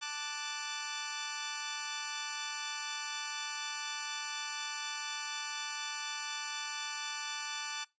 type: chord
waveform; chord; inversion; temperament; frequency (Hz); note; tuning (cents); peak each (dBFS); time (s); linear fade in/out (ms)
10% pulse; D major; second; equal; 880 / 1174.7 / 1480; A5 / D6 / F#6; 0 / 0 / 0; -33; 0.01-7.85; 20
effects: noise-tail reverb RT60 0.2 s tail -22 dB re dry + resampled to 16000 Hz